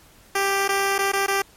10% pulse tone with dropouts, 393.9 Hz, G4, 8 cents sharp, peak -11 dBFS, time 0.35-1.42 s, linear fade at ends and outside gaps 5 ms, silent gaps 0.679-0.689 / 0.982-0.988 / 1.119-1.133 / 1.264-1.28 s, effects pink hiss -52 dBFS RMS until 1.56 s + MP3 64 kbps

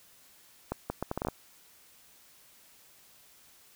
accelerating click train, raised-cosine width 1 ms, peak -17 dBFS, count 9, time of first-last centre 0.72-1.285 s, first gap 180 ms, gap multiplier 0.7, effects white hiss -59 dBFS RMS until 3.75 s

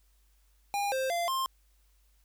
square tone with pitch steps, 809 / 526 / 689 / 1057 Hz, G#5 / C5 / F5 / C6, -46 / +9 / -24 / +17 cents, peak -29 dBFS, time 0.74-1.46 s, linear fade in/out 0 ms, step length 180 ms, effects added 50 Hz sine -63 dBFS peak until 2.24 s + white hiss -72 dBFS RMS until 2.24 s

